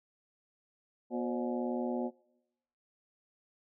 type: harmonic tone with a mistuned harmonic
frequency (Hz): 121.2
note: B2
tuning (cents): -32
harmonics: 2 / 3 / 4 / 5 / 6 / 7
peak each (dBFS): -34 / -38 / -40 / -42 / -44 / -45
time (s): 1.1-2.11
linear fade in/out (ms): 50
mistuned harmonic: 4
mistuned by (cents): +150
effects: noise-tail reverb RT60 0.9 s tail -24 dB re dry

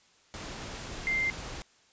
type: tone in noise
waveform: sine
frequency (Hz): 2093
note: C7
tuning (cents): 0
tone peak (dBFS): -26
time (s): 1.07-1.3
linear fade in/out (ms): 0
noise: pink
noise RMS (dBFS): -40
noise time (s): 0.34-1.62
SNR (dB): +11
effects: white hiss -63 dBFS RMS until 1.92 s + resampled to 16000 Hz

